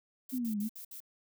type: noise bursts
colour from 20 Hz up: violet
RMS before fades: -46 dBFS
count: 5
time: 0.29-1.004 s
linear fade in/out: 5 ms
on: 94 ms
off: 61 ms
type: linear two-way sweep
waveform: sine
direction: down then up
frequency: 262.4 to 201.1 to 228 Hz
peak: -31 dBFS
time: 0.32-0.69 s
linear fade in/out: 20 ms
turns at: 0.59 s
effects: none